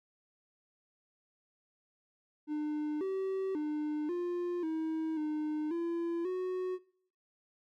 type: tone with pitch steps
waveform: triangle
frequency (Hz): 301.1 / 383.1 / 301.4 / 351.7 / 318.9 / 304.8 / 338.7 / 368.4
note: D4 / G4 / D4 / F4 / D#4 / D#4 / E4 / F#4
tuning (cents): +43 / -40 / +45 / +12 / +43 / -36 / +47 / -7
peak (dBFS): -30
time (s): 2.47-6.79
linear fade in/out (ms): 50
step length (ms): 540
effects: noise-tail reverb RT60 0.6 s tail -21 dB re dry